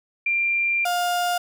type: tone pair in turn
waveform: sine / 35% pulse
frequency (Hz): 2378 / 707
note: D7 / F5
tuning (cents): +21 / +21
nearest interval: octave + major sixth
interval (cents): 2100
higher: first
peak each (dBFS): -19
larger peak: neither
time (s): 0.26-0.85 / 0.85-1.38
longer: first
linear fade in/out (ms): 5
effects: none